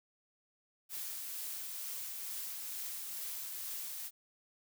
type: noise with tremolo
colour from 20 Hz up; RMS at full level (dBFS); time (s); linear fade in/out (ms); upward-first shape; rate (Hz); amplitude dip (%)
blue; -41; 0.89-4.11; 50; triangle; 2.2; 25
effects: none